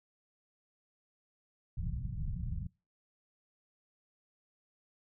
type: low-pass noise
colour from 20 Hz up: pink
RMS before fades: -37 dBFS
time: 1.77-2.67 s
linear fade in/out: 5 ms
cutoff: 180 Hz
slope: 48 dB/octave
effects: noise-tail reverb RT60 0.3 s tail -24 dB re dry